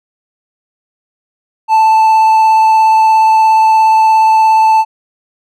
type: tone with vibrato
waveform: triangle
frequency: 880 Hz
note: A5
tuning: in tune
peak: -3 dBFS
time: 1.68-4.85 s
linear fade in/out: 50 ms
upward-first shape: sine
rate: 17 Hz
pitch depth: 9 cents each way
effects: none